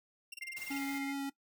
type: tone bursts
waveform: sawtooth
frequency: 2754 Hz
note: F7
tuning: 25 cents flat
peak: -39 dBFS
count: 10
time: 0.32-0.782 s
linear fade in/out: 5 ms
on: 21 ms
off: 28 ms
type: tone with tremolo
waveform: sine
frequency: 2106 Hz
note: C7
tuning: 11 cents sharp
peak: -40 dBFS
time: 0.41-1.13 s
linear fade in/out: 2 ms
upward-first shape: sine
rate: 15 Hz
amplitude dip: 65%
type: noise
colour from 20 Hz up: white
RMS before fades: -50 dBFS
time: 0.56-0.99 s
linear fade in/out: 10 ms
type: tone with vibrato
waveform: square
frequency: 277.2 Hz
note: C#4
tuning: in tune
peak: -36 dBFS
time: 0.7-1.3 s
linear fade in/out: 10 ms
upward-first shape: sine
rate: 5.1 Hz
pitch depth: 8 cents each way
effects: noise-tail reverb RT60 0.1 s tail -19 dB re dry